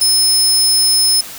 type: tone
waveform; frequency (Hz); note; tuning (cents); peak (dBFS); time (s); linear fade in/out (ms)
25% pulse; 5200; E8; -24; -5; 0.01-1.21; 5
effects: white hiss -31 dBFS RMS until 1.38 s